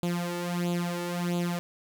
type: tone with flanger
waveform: sawtooth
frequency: 174.61 Hz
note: F3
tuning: in tune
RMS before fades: -30 dBFS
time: 0.03-1.59 s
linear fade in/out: 0 ms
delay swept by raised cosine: 0.27 to 2.27 ms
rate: 1.5 Hz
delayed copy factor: +0.75
effects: none